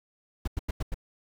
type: noise bursts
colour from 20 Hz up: brown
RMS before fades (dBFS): -29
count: 5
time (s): 0.45-0.944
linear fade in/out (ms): 5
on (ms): 26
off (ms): 91
effects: none